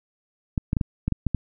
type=clicks; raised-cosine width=5 ms; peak=-10 dBFS; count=8; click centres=0.578 / 0.731 / 0.768 / 0.812 / 1.08 / 1.123 / 1.267 / 1.347 s; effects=none